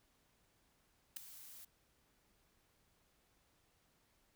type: noise with ADSR envelope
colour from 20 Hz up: blue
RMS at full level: -39 dBFS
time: 1.16-1.65 s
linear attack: 9 ms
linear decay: 4 ms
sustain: -16 dB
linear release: 6 ms
effects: pink hiss -75 dBFS RMS until 4.35 s